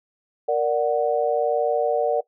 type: chord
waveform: sine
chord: Bb augmented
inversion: none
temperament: equal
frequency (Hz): 466.2 / 587.3 / 740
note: Bb4 / D5 / F#5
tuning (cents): 0 / 0 / 0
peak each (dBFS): -22 / -22 / -24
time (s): 0.48-2.21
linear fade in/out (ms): 10
effects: noise-tail reverb RT60 0.1 s tail -19 dB re dry